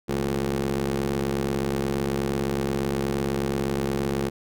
20% pulse ring-modulated tone, 68.3 Hz, C#2, 25 cents flat, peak -16 dBFS, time 0.08-4.3 s, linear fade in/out 20 ms, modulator 282 Hz, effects none

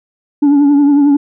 sine tone with vibrato, 286.3 Hz, D4, 44 cents flat, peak -3 dBFS, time 0.42-1.17 s, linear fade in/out 10 ms, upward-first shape triangle, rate 11 Hz, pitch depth 54 cents each way, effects tanh soft clip ceiling -5 dBFS

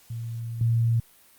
sine tone with level steps, 115.8 Hz, A#2, 11 cents flat, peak -30 / -19 dBFS, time 0.1-1 s, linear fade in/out 5 ms, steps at 0.61 s, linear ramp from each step 2 ms, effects white hiss -56 dBFS RMS until 1.38 s + Opus 48 kbps

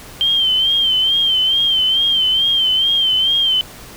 sine tone with vibrato, 3136 Hz, G7, in tune, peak -12 dBFS, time 0.21-3.61 s, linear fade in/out 0 ms, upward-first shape sine, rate 2.3 Hz, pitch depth 60 cents each way, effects pink hiss -37 dBFS RMS until 3.96 s

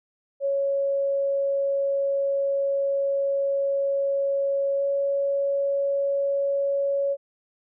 sine tone with pitch glide, 554.4 to 557.9 Hz, C#5 to C#5, 0 to +11 cents, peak -21 dBFS, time 0.4-7.17 s, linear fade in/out 50 ms, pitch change +11 cents, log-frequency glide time 4.77-4.82 s, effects none

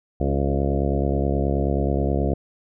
harmonic tone with a mistuned harmonic, 69.4 Hz, C#2, 3 cents sharp, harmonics 1 / 2 / 3 / 4 / 5 / 6 / 7 / 8 / 9 / 10, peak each -23 / -26 / -28 / -29 / -30 / -31 / -31 / -32 / -33 / -33 dBFS, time 0.2-2.34 s, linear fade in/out 5 ms, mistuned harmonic 5, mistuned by +23 cents, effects none

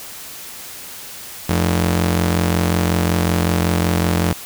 sawtooth ring-modulated tone, 130.6 Hz, C3, 3 cents flat, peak -8 dBFS, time 1.49-4.33 s, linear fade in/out 5 ms, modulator 42.6 Hz, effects white hiss -34 dBFS RMS until 4.45 s

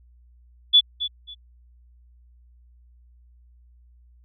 sine tone with echo, 3442 Hz, A7, 39 cents flat, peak -10 dBFS, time 0.73-0.81 s, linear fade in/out 20 ms, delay 270 ms, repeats 2, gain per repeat -13 dB, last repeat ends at 1.35 s, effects added 60 Hz sine -51 dBFS peak until 4.24 s

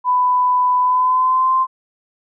sine tone with pitch glide, 997 to 1042.9 Hz, B5 to C6, +16 to -6 cents, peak -12 dBFS, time 0.04-1.67 s, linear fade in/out 50 ms, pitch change +78 cents, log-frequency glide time 0.8-1.55 s, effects none

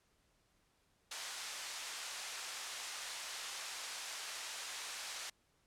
white band-pass noise, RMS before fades -45 dBFS, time 1.11-5.3 s, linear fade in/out 5 ms, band 740 to 7300 Hz, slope 12 dB/octave, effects pink hiss -75 dBFS RMS until 5.66 s + low-pass 11000 Hz 12 dB/octave

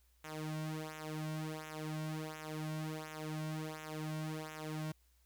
sawtooth tone with flanger, 155.56 Hz, D#3, in tune, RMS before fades -42 dBFS, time 0.24-4.92 s, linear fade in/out 5 ms, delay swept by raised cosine 0.21 to 2.41 ms, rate 1.4 Hz, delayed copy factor -0.85, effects added 60 Hz sine -68 dBFS peak until 5.25 s + white hiss -75 dBFS RMS until 5.25 s

